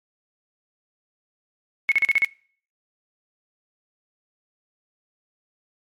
sine tone bursts, 2194 Hz, C#7, 18 cents flat, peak -14 dBFS, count 6, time 1.89-2.247 s, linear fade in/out 0 ms, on 27 ms, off 39 ms, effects noise-tail reverb RT60 0.5 s tail -24 dB re dry + MP3 64 kbps

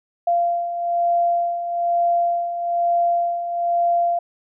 sine beating tone pair, 690 / 691.1 Hz, F5 / F5, -21 / -18 cents, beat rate 1.1 Hz, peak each -25 / -18 dBFS, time 0.27-4.19 s, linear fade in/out 5 ms, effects none

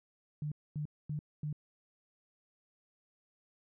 sine tone bursts, 149.7 Hz, D3, 33 cents sharp, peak -34 dBFS, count 4, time 0.42-1.528 s, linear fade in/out 2 ms, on 97 ms, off 240 ms, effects none

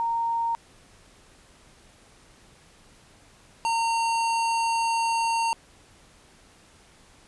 sine / square tone pair in turn, 925 / 916.5 Hz, A#5 / A#5, -14 / -30 cents, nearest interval unison, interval 16 cents, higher first, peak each -23 dBFS, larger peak neither, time 0-0.55 / 3.65-5.53 s, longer second, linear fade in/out 0 ms, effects pink hiss -55 dBFS RMS until 7.27 s + resampled to 24000 Hz

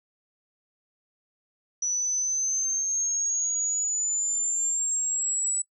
sine exponential sweep, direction up, 5900 to 7902 Hz, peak -24 dBFS, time 1.82-5.62 s, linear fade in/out 5 ms, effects noise-tail reverb RT60 0.1 s tail -24 dB re dry

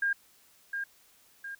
sine tone with echo, 1612 Hz, G6, 48 cents sharp, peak -25 dBFS, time 0.02-0.13 s, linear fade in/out 5 ms, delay 710 ms, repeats 2, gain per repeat -6 dB, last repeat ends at 1.55 s, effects white hiss -62 dBFS RMS until 1.59 s

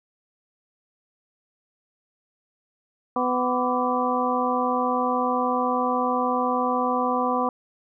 harmonic tone with a mistuned harmonic, 250 Hz, B3, 21 cents sharp, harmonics 1 / 2 / 3 / 4 / 5, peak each -27 / -27 / -27 / -27 / -27 dBFS, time 3.16-7.49 s, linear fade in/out 2 ms, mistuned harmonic 5, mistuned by -120 cents, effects none

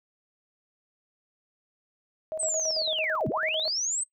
sine tone with tremolo, 631 Hz, D#5, 24 cents sharp, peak -29 dBFS, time 2.32-3.68 s, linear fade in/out 0 ms, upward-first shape square, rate 9 Hz, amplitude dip 70%
sine linear two-way sweep, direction down then up, 8372 to 94 to 8372 Hz, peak -26 dBFS, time 2.39-4.04 s, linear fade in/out 10 ms, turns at 3.28 s
effects noise-tail reverb RT60 0.1 s tail -19 dB re dry

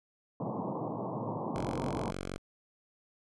pink band-pass noise, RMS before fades -36 dBFS, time 0.4-2.11 s, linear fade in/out 2 ms, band 110 to 1100 Hz, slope 96 dB/octave
5% pulse tone, 46.25 Hz, F#1, in tune, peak -26 dBFS, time 1.56-2.38 s, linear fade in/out 0 ms
effects resampled to 24000 Hz

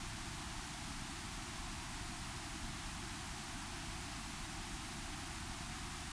pink band-stop noise, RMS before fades -45 dBFS, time 0-6.12 s, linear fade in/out 2 ms, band 360 to 670 Hz, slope 96 dB/octave, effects resampled to 22050 Hz

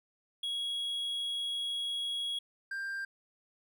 triangle tone pair in turn, 3322 / 1587.4 Hz, G#7 / G6, 0 / +21 cents, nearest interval octave + minor second, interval 1279 cents, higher first, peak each -31 / -33 dBFS, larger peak first, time 0.43-2.39 / 2.71-3.05 s, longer first, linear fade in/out 5 ms, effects none

